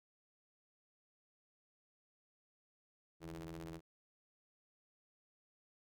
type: ring-modulated tone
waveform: sawtooth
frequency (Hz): 83.6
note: E2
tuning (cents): +25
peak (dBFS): -39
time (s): 3.2-3.81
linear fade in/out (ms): 50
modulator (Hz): 243
effects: none